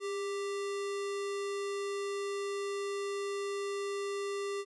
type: tone with sample-and-hold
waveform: sine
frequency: 401.5 Hz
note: G4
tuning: 41 cents sharp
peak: -33 dBFS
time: 0-4.65 s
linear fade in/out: 50 ms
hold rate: 1575 Hz
effects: resampled to 22050 Hz